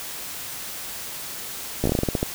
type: slowing click train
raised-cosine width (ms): 2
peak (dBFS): -8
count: 11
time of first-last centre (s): 1.84-2.229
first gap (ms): 15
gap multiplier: 1.2
effects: white hiss -34 dBFS RMS until 2.34 s